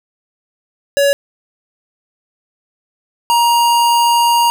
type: tone pair in turn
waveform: square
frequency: 563 / 942.8 Hz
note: C#5 / A#5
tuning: +27 / +19 cents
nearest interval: major sixth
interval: 892 cents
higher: second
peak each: -10 dBFS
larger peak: neither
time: 0.97-1.13 / 3.3-4.5 s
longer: second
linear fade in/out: 0 ms
effects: none